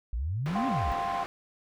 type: exponential two-way sweep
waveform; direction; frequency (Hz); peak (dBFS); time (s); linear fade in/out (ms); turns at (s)
sine; up then down; 51.91 to 283.7 to 51.91; -28; 0.13-0.92; 0; 0.67
type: low-pass noise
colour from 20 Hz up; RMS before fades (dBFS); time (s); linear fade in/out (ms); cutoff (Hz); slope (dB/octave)
white; -39; 0.46-1.26; 0; 1600; 12
type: chord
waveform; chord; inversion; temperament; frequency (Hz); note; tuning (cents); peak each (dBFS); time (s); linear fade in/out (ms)
sine; F suspended second; none; equal; 698.5 / 784 / 1046.5; F5 / G5 / C6; 0 / 0 / 0; -33; 0.55-1.24; 5
effects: none